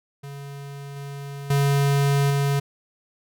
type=tone with level steps; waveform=square; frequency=140.6 Hz; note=C#3; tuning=25 cents sharp; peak=-35 / -33 / -18 / -20 dBFS; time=0.23-2.6 s; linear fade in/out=10 ms; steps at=0.96 / 1.5 / 2.3 s; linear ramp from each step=5 ms; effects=none